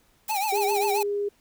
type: noise with tremolo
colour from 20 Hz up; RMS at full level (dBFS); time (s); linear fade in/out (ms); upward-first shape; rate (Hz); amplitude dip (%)
blue; -32; 0.28-1.03; 2; triangle; 15; 75
type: tone with vibrato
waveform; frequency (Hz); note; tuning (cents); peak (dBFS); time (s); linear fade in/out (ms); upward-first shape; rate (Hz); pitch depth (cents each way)
square; 820; G#5; -22; -25; 0.29-1.03; 10; triangle; 7.5; 150
type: tone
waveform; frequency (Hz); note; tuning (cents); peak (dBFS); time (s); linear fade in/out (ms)
sine; 407.5; G#4; -33; -24; 0.52-1.29; 10
effects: pink hiss -63 dBFS RMS until 1.4 s